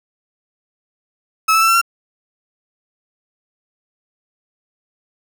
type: tone with pitch steps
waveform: 35% pulse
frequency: 1297 / 1314.3 / 1331.9 / 1349.7 / 1367.8 Hz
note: E6 / E6 / E6 / E6 / F6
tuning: -28 / -6 / +17 / +40 / -36 cents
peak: -9 dBFS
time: 1.48-1.815 s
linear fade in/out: 10 ms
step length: 67 ms
effects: none